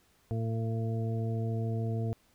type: harmonic tone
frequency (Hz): 113.2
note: A2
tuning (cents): +50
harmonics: 1 / 2 / 3 / 4 / 6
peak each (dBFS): -30 / -38 / -44 / -40 / -44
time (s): 0.31-2.13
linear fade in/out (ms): 0
effects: pink hiss -67 dBFS RMS until 2.34 s